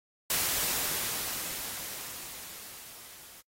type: noise with level ramp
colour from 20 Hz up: white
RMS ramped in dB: -27 to -51 dBFS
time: 0.3-3.41 s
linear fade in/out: 2 ms
effects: noise-tail reverb RT60 0.1 s tail -24 dB re dry + AAC 48 kbps